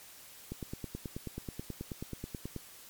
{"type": "click train", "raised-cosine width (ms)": 3, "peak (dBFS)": -25, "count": 20, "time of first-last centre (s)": [0.52, 2.563], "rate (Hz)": 9.3, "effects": ["white hiss -53 dBFS RMS until 2.89 s", "MP3 96 kbps"]}